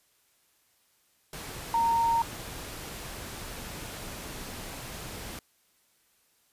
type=tone in noise; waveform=sine; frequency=923 Hz; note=A#5; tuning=17 cents flat; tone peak=-22 dBFS; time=1.74-2.22 s; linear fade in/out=2 ms; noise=pink; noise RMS=-40 dBFS; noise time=1.33-5.39 s; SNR=+15 dB; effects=white hiss -68 dBFS RMS until 6.52 s + resampled to 32000 Hz